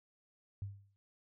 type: tone with exponential decay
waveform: sine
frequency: 99.5 Hz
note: G2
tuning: 26 cents sharp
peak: -36 dBFS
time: 0.62-0.96 s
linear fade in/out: 0 ms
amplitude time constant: 73 ms
effects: noise-tail reverb RT60 0.2 s tail -20 dB re dry